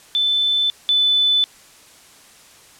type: tone pair in turn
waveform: sine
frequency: 3520 / 3500 Hz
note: A7 / A7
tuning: 0 / -10 cents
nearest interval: unison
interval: 10 cents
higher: first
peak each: -15 / -13 dBFS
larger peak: second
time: 0.15-0.7 / 0.89-1.44 s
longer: neither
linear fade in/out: 0 ms
effects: white hiss -47 dBFS RMS until 2.79 s + low-pass 10000 Hz 12 dB/octave